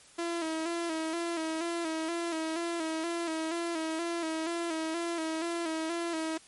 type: tone with vibrato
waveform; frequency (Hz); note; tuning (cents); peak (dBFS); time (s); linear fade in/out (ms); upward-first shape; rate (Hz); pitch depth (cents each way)
sawtooth; 329.6; E4; 0; -27; 0.18-6.38; 10; square; 2.1; 52
effects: white hiss -56 dBFS RMS until 6.47 s + MP3 48 kbps